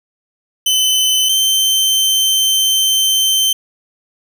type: tone pair in turn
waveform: sawtooth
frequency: 3042 / 3102 Hz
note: F#7 / G7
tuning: +47 / -19 cents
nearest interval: unison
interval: 34 cents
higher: second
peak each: -8 dBFS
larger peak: neither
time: 0.66-1.29 / 1.29-3.53 s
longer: second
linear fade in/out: 5 ms
effects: none